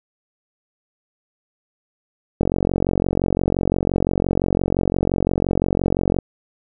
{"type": "click train", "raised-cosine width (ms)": 2, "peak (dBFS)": -5, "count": 174, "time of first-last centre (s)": [2.41, 6.187], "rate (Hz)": 45.8, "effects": []}